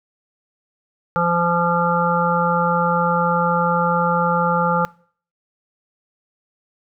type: harmonic tone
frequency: 172.1 Hz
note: F3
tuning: 25 cents flat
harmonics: 1 / 3 / 5 / 7 / 8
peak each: -22 / -22 / -22 / -22 / -22 dBFS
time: 1.16-4.85 s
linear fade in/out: 0 ms
effects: noise-tail reverb RT60 0.5 s tail -23 dB re dry